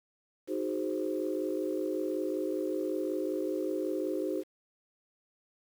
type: chord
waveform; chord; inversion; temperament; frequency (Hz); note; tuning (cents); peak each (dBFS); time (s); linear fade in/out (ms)
sine; Ab dominant seventh; second; equal; 311.1 / 370 / 415.3 / 523.3; Eb4 / Gb4 / Ab4 / C5; 0 / 0 / 0 / 0; -34 / -34 / -37 / -36; 0.47-4.44; 50
effects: tanh soft clip ceiling -20 dBFS + 9-bit